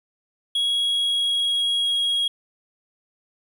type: tone with pitch glide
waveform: triangle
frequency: 3322 to 3295 Hz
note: G#7 to G#7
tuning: 0 to -14 cents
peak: -18 dBFS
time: 0.55-2.28 s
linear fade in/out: 5 ms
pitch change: -14 cents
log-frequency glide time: 0.67-1.98 s
effects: 9-bit